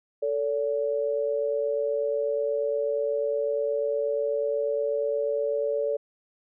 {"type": "tone pair together", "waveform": "sine", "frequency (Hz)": [442.7, 571], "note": ["A4", "D5"], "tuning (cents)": [11, -49], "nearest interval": "major third", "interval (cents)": 440, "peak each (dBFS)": [-27, -26], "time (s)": [0.22, 5.97], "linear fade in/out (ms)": 10, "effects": []}